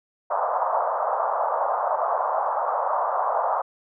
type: band-pass noise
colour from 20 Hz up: pink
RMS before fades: -24 dBFS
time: 0.3-3.62 s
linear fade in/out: 10 ms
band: 580 to 1200 Hz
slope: 48 dB/octave
effects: none